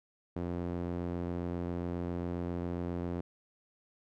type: tone with band-pass filter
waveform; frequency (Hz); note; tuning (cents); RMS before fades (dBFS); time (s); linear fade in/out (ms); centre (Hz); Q
sawtooth; 87.4; F2; +2; -36; 0.36-3.21; 5; 310; 0.83
effects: none